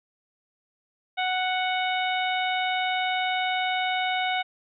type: harmonic tone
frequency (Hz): 740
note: F#5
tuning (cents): 0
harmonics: 1 / 2 / 3 / 4 / 5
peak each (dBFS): -26 / -32 / -30 / -34 / -34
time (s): 1.17-4.43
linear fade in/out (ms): 20
effects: none